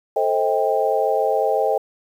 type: chord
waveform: sine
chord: A half-diminished seventh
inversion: none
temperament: just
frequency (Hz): 440 / 528 / 633.6 / 792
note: A4 / C5 / Eb5 / G5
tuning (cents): 0 / +16 / +31 / +18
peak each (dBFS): -22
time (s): 0.16-1.78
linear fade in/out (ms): 5
effects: 8-bit